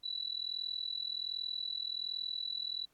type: tone with amplitude modulation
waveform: sine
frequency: 3951 Hz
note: B7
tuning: in tune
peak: -32 dBFS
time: 0.03-2.86 s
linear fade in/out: 20 ms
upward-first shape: sine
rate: 41.3 Hz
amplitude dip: 90%
effects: pink hiss -74 dBFS RMS until 2.93 s + AAC 64 kbps